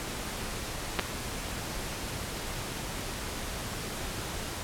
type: clicks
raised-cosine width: 0.3 ms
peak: -11 / -9 dBFS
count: 2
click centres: 0.99 / 0.995 s
effects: pink hiss -36 dBFS RMS until 4.63 s + low-pass 12000 Hz 12 dB/octave